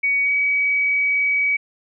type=tone with pitch glide; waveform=sine; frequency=2250 to 2271 Hz; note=C#7 to C#7; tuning=+25 to +41 cents; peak=-16 dBFS; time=0.03-1.57 s; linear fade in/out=10 ms; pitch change=+16 cents; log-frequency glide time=0.23-0.33 s; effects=none